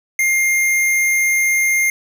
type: tone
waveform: square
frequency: 2116 Hz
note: C7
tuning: 19 cents sharp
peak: -14 dBFS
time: 0.19-1.9 s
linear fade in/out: 2 ms
effects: none